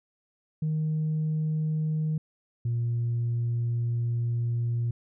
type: tone pair in turn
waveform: sine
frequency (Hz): 155.56 / 118.23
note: D#3 / A#2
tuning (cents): 0 / +25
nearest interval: perfect fourth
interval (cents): 475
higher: first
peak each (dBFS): -23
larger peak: neither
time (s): 0.62-2.18 / 2.65-4.91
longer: second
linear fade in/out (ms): 5
effects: tanh soft clip ceiling -22 dBFS